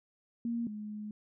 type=tone pair in turn; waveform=sine; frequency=234 / 211 Hz; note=A#3 / G#3; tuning=+7 / +28 cents; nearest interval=major second; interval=179 cents; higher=first; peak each=-31 / -38 dBFS; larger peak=first; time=0.45-0.67 / 0.67-1.11 s; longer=second; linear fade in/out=2 ms; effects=none